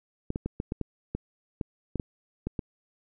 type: clicks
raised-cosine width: 3 ms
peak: -17 dBFS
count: 12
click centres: 0.304 / 0.359 / 0.46 / 0.601 / 0.721 / 0.813 / 1.15 / 1.612 / 1.957 / 1.998 / 2.47 / 2.592 s
effects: none